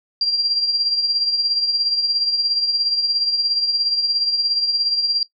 sine tone with tremolo, 4750 Hz, D8, 19 cents sharp, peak -14 dBFS, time 0.21-5.23 s, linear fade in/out 2 ms, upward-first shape triangle, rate 17 Hz, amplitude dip 60%, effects noise-tail reverb RT60 0.1 s tail -19 dB re dry

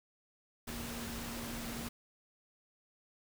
sine tone in noise, 234.1 Hz, A#3, 8 cents sharp, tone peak -44 dBFS, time 0.67-1.89 s, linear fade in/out 10 ms, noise pink, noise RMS -43 dBFS, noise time 0.67-1.89 s, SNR -4 dB, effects none

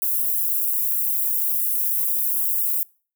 white high-pass noise, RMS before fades -22 dBFS, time 0.02-2.83 s, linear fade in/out 0 ms, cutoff 12000 Hz, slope 24 dB/octave, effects noise-tail reverb RT60 0.4 s tail -25 dB re dry

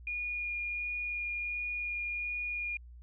sine tone with vibrato, 2434 Hz, D#7, 39 cents flat, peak -33 dBFS, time 0.07-2.77 s, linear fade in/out 2 ms, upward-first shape sine, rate 1.4 Hz, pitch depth 8 cents each way, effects added 60 Hz sine -48 dBFS peak until 3.02 s

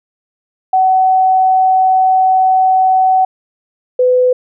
sine tone pair in turn, 753 / 502.6 Hz, F#5 / B4, +30 / +30 cents, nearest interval perfect fifth, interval 700 cents, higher first, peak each -7 dBFS, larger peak neither, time 0.73-3.25 / 3.99-4.33 s, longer first, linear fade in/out 5 ms, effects none

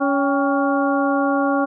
harmonic tone with a mistuned harmonic, 280.2 Hz, C#4, 19 cents sharp, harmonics 1 / 2 / 3 / 4 / 5, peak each -19 / -22 / -24 / -25 / -26 dBFS, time 0-1.66 s, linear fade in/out 20 ms, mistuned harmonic 3, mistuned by -88 cents, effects none

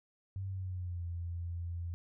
sine tone with pitch glide, 96.3 to 85.79 Hz, G2 to F2, -30 to -30 cents, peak -36 dBFS, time 0.36-1.94 s, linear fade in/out 0 ms, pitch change -200 cents, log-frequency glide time 0.48-1.05 s, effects none

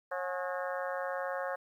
harmonic tone with a mistuned harmonic, 181.3 Hz, F#3, 35 cents flat, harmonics 3 / 4 / 5 / 6 / 7 / 8 / 9 / 10, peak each -36 / -41 / -44 / -42 / -45 / -45 / -43 / -48 dBFS, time 0.11-1.56 s, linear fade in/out 10 ms, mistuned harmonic 5, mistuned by -110 cents, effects 11-bit

